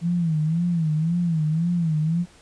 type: tone with vibrato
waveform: sine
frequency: 163.9 Hz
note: E3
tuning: 10 cents flat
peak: -19 dBFS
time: 0.01-2.26 s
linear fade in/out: 50 ms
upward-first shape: sine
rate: 1.9 Hz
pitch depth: 120 cents each way
effects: pink hiss -52 dBFS RMS until 2.41 s + resampled to 22050 Hz